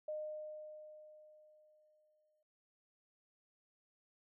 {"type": "tone with exponential decay", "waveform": "sine", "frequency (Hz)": 612, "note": "D#5", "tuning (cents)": -29, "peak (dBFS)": -38, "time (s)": [0.08, 2.43], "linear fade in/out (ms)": 5, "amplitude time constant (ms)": 510, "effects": ["noise-tail reverb RT60 0.8 s tail -24 dB re dry"]}